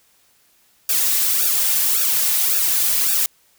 blue noise with flanger, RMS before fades -18 dBFS, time 0.89-3.26 s, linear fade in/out 2 ms, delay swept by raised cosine 0.96 to 3.16 ms, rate 1.8 Hz, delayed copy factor -0.95, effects white hiss -58 dBFS RMS until 3.58 s

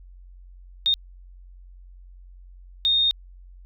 sine tone bursts at uneven times, 3685 Hz, A#7, 21 cents flat, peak -17 dBFS, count 2, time 0.86-0.94 / 2.85-3.11 s, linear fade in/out 0 ms, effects added 45 Hz sine -43 dBFS peak until 3.65 s

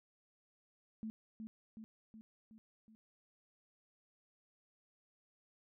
sine tone with echo, 220 Hz, A3, in tune, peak -40 dBFS, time 1.03-1.1 s, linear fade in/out 0 ms, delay 370 ms, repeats 5, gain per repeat -4 dB, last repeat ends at 2.95 s, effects none

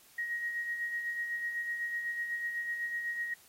sine tone with tremolo, 1887 Hz, A#6, 21 cents sharp, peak -31 dBFS, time 0.18-3.34 s, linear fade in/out 5 ms, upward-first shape sine, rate 8 Hz, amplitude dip 45%, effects white hiss -60 dBFS RMS until 3.48 s + AAC 48 kbps

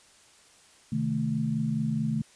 sine chord, A diminished, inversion first, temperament equal, 130.81 / 155.56 / 220 Hz, C3 / Eb3 / A3, 0 / 0 / 0 cents, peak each -32 / -30 / -28 dBFS, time 0.92-2.22 s, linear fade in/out 5 ms, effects white hiss -57 dBFS RMS until 2.35 s + resampled to 22050 Hz

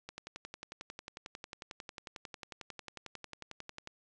click train, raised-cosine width 0.2 ms, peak -26 dBFS, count 43, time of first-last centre 0.09-3.874 s, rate 11.1 Hz, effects resampled to 22050 Hz

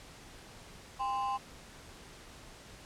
triangle ring-modulated tone, 920 Hz, A#5, 23 cents flat, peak -26 dBFS, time 0.99-1.38 s, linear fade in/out 20 ms, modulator 119 Hz, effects pink hiss -52 dBFS RMS until 2.85 s + low-pass 9000 Hz 12 dB/octave

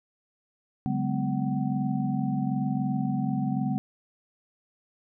sine tone cluster, 142.2 / 188.7 / 209.7 / 252.5 / 754 Hz, C#3 / F#3 / G#3 / B3 / F#5, +45 / +34 / +17 / +39 / +32 cents, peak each -30 / -32 / -30 / -30 / -37 dBFS, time 0.86-3.78 s, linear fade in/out 0 ms, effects none

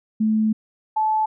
sine tone pair in turn, 217.5 / 867.9 Hz, A3 / A5, -20 / -24 cents, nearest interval 2 octaves, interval 2396 cents, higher second, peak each -16 / -17 dBFS, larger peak first, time 0.2-0.53 / 0.96-1.26 s, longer first, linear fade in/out 10 ms, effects none

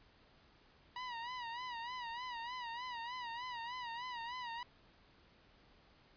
sawtooth tone with vibrato, 964 Hz, B5, 42 cents flat, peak -38 dBFS, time 0.96-4.63 s, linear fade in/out 2 ms, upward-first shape sine, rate 3.3 Hz, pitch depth 88 cents each way, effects pink hiss -66 dBFS RMS until 6.16 s + resampled to 11025 Hz

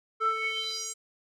square tone with band-pass filter sweep, 442.2 Hz, A4, 9 cents sharp, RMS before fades -31 dBFS, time 0.2-0.94 s, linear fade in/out 20 ms, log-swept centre 1100 to 8000 Hz, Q 5.6, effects none

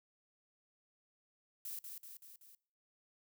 violet noise with echo, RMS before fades -44 dBFS, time 1.65-1.79 s, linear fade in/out 2 ms, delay 190 ms, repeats 4, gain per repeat -4 dB, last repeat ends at 2.55 s, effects noise-tail reverb RT60 0.5 s tail -23 dB re dry

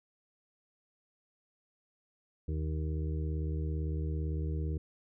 harmonic tone, 77.78 Hz, D#2, in tune, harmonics 1 / 2 / 4 / 5 / 6, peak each -32 / -38 / -44 / -46 / -48 dBFS, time 2.48-4.78 s, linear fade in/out 5 ms, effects none

